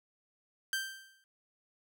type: tone with exponential decay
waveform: sawtooth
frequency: 1568 Hz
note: G6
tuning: in tune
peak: -26 dBFS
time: 0.73-1.24 s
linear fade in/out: 1 ms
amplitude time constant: 110 ms
effects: none